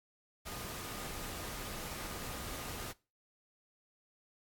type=tone in noise; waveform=sine; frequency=1228 Hz; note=D#6; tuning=23 cents flat; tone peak=-54 dBFS; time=0.45-2.93 s; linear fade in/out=20 ms; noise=pink; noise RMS=-43 dBFS; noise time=0.45-2.93 s; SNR=-14 dB; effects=noise-tail reverb RT60 0.3 s tail -21 dB re dry + AAC 64 kbps